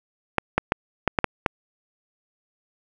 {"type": "clicks", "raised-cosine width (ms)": 0.5, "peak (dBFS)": -3, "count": 7, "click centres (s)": [0.383, 0.58, 0.721, 1.077, 1.188, 1.243, 1.462], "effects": []}